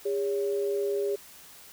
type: tone pair together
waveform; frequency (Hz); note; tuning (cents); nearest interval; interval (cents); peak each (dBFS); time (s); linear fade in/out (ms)
sine; 404.5 / 562; G#4 / C#5; -46 / +24; tritone; 570; -26 / -34; 0.05-1.16; 10
effects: white hiss -50 dBFS RMS until 1.72 s